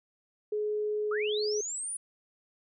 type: tone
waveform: sine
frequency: 422.1 Hz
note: G#4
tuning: 28 cents sharp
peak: -28 dBFS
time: 0.52-1.61 s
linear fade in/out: 5 ms
type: linear sweep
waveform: sine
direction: up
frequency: 1174.7 to 9920 Hz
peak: -33 dBFS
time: 1.11-1.97 s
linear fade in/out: 5 ms
effects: none